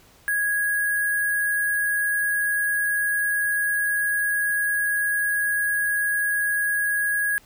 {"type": "tone with sample-and-hold", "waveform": "sine", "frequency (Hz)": 1659, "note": "G#6", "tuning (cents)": -2, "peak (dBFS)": -20, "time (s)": [0.28, 7.38], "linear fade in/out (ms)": 0, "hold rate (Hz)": 11025, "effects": ["pink hiss -54 dBFS RMS until 7.45 s"]}